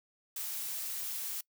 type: noise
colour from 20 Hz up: blue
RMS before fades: -38 dBFS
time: 0.36-1.41 s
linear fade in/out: 5 ms
effects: noise-tail reverb RT60 0.1 s tail -23 dB re dry